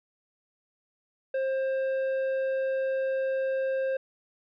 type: tone with tanh clipping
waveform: sine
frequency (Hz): 531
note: C5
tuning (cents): +25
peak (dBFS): -27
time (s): 1.34-3.97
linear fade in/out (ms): 5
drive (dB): 8
effects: none